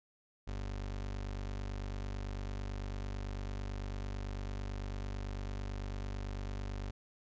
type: tone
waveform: 30% pulse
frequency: 49 Hz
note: G1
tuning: in tune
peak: -35 dBFS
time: 0.47-6.91 s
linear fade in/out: 10 ms
effects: resampled to 16000 Hz